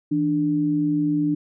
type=tone pair together; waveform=sine; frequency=161.76 / 295.3 Hz; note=E3 / D4; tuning=-32 / +10 cents; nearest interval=minor seventh; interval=1042 cents; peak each=-26 / -19 dBFS; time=0.11-1.35 s; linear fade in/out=10 ms; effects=none